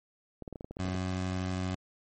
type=clicks; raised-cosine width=2 ms; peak=-27 dBFS; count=11; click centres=0.423 / 0.478 / 0.527 / 0.558 / 0.609 / 0.645 / 0.71 / 0.769 / 0.852 / 0.884 / 0.948 s
type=tone; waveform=20% pulse; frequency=92.5 Hz; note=F#2; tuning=in tune; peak=-26 dBFS; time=0.79-1.75 s; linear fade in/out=5 ms
effects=MP3 32 kbps